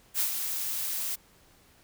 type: noise with ADSR envelope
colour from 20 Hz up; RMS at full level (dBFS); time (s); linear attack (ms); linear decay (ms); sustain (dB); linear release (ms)
blue; -26; 0.14-1.16; 55; 110; -6; 15
effects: pink hiss -60 dBFS RMS until 1.83 s